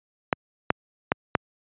clicks, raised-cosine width 0.5 ms, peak -3 dBFS, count 4, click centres 0.328 / 0.704 / 1.119 / 1.352 s, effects high-pass 100 Hz 12 dB/octave + resampled to 8000 Hz

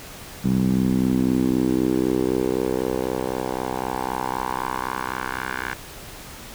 10% pulse tone with band-pass filter sweep, 63.9 Hz, C2, 40 cents flat, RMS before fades -23 dBFS, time 0.44-5.74 s, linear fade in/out 10 ms, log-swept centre 180 to 1600 Hz, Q 2.6, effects pink hiss -39 dBFS RMS until 6.54 s

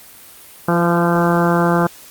harmonic tone with a mistuned harmonic, 171.9 Hz, F3, 27 cents flat, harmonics 1 / 2 / 3 / 4 / 5 / 6 / 7 / 8 / 9, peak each -16 / -19 / -21 / -22 / -23 / -24 / -24 / -25 / -26 dBFS, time 0.68-1.87 s, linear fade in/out 5 ms, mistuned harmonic 3, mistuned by -16 cents, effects white hiss -41 dBFS RMS until 2.1 s + Opus 32 kbps

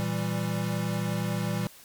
square chord, E diminished, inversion second, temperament equal, 116.54 / 164.81 / 196 Hz, Bb2 / E3 / G3, 0 / 0 / 0 cents, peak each -32 dBFS, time 0-1.67 s, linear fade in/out 0 ms, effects white hiss -51 dBFS RMS until 1.84 s + MP3 96 kbps

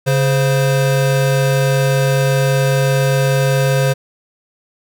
square tone pair together, 138.59 / 523.2 Hz, C#3 / C5, 0 / 0 cents, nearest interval octave + major seventh, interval 2300 cents, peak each -14 / -18 dBFS, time 0.06-3.94 s, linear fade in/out 20 ms, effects none

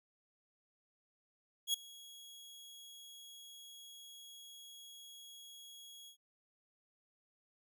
sawtooth tone with ADSR envelope, 3322 Hz, G#7, in tune, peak -26 dBFS, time 1.67-6.17 s, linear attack 68 ms, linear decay 7 ms, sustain -23 dB, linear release 92 ms, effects none

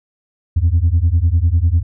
sine beating tone pair, 79.3 / 89.3 Hz, D#2 / F2, +33 / +39 cents, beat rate 10 Hz, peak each -12 dBFS, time 0.56-1.83 s, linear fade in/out 10 ms, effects tanh soft clip ceiling -7 dBFS

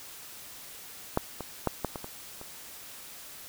clicks, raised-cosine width 1 ms, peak -10 / -21 / -11 / -14 / -21 / -24 / -28 dBFS, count 7, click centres 1.174 / 1.407 / 1.673 / 1.847 / 1.958 / 2.044 / 2.414 s, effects white hiss -46 dBFS RMS until 3.48 s

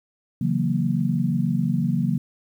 sine chord, F# dominant seventh, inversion second, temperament equal, 138.59 / 164.81 / 185 / 233.1 Hz, C#3 / E3 / F#3 / A#3, 0 / 0 / 0 / 0 cents, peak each -25 dBFS, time 0.41-2.18 s, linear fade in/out 5 ms, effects 9-bit

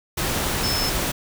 sine tone in noise, 5260 Hz, E8, 5 cents flat, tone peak -24 dBFS, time 0.63-0.9 s, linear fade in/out 10 ms, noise pink, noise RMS -24 dBFS, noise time 0.17-1.12 s, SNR -3 dB, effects none

